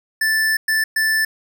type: tone bursts at uneven times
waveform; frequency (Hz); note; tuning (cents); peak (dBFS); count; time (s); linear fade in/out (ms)
square; 1760; A6; 0; -16; 3; 0.21-0.57 / 0.68-0.84 / 0.96-1.25; 5
effects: none